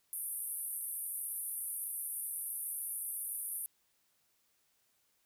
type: band-pass noise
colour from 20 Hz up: white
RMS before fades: -40 dBFS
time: 0.13-3.66 s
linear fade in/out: 0 ms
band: 9200 to 13000 Hz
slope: 96 dB/octave
effects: white hiss -75 dBFS RMS until 5.25 s